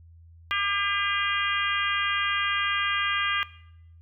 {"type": "harmonic tone with a mistuned harmonic", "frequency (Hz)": 402.9, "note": "G4", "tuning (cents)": 48, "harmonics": [3, 4, 5, 6, 7, 8], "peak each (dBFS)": [-29, -30, -31, -32, -32, -33], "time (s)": [0.51, 3.43], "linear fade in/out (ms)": 0, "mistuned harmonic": 3, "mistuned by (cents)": -16, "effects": ["noise-tail reverb RT60 0.8 s tail -19 dB re dry", "added 83 Hz sine -48 dBFS peak until 4.01 s"]}